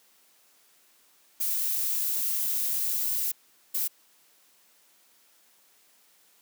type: noise bursts at uneven times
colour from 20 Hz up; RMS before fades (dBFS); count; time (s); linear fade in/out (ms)
violet; -28; 2; 1.4-3.32 / 3.74-3.88; 10
effects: white hiss -62 dBFS RMS until 6.41 s + high-pass 200 Hz 12 dB/octave